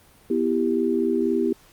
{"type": "chord", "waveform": "sine", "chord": "E minor", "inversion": "second", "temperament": "equal with one note detuned", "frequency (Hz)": [246.9, 329.6, 393.4], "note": ["B3", "E4", "G4"], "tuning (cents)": [0, 0, 6], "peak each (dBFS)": [-24, -24, -23], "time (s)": [0.3, 1.53], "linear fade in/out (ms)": 5, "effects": ["pink hiss -54 dBFS RMS until 1.72 s", "Opus 32 kbps"]}